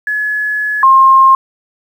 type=tone pair in turn; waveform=sine; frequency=1700 / 1064.8 Hz; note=G#6 / C6; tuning=+40 / +30 cents; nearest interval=minor sixth; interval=810 cents; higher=first; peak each=-13 / -3 dBFS; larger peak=second; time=0.07-0.83 / 0.83-1.35 s; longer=first; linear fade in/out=2 ms; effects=7-bit